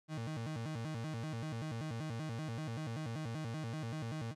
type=tone with vibrato; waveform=35% pulse; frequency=133.8 Hz; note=C3; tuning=39 cents sharp; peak=-37 dBFS; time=0.08-4.35 s; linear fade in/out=50 ms; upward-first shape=square; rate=5.2 Hz; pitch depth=270 cents each way; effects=low-pass 8000 Hz 12 dB/octave